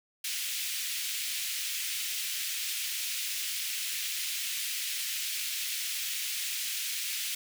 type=high-pass noise; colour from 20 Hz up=pink; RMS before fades=-34 dBFS; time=0.24-7.35 s; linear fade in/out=5 ms; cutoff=2300 Hz; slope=24 dB/octave; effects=none